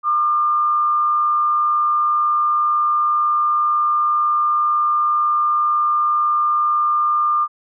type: tone with frequency modulation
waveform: sine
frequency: 1200 Hz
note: D6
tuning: 37 cents sharp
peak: -14 dBFS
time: 0.03-7.48 s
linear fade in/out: 50 ms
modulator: 102 Hz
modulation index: 0.32
effects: none